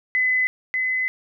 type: tone pair in turn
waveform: sine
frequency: 2018 / 2027 Hz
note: B6 / B6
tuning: +37 / +45 cents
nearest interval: unison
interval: 8 cents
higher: second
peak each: -17 / -20 dBFS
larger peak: first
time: 0.15-0.47 / 0.74-1.08 s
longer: second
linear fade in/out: 0 ms
effects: none